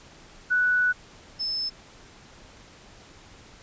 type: tone pair in turn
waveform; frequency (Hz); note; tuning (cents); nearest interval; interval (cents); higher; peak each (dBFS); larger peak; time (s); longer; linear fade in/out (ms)
sine; 1480 / 5244; F#6 / E8; 0 / -10; octave + minor seventh; 2190; second; -19 / -26; first; 0.5-0.93 / 1.39-1.7; first; 20
effects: pink hiss -50 dBFS RMS until 3.62 s + resampled to 16000 Hz